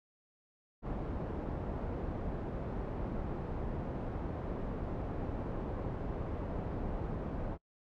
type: low-pass noise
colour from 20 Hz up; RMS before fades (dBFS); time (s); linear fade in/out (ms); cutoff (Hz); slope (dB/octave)
pink; -38; 0.82-7.58; 50; 710; 12
effects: noise-tail reverb RT60 0.1 s tail -26 dB re dry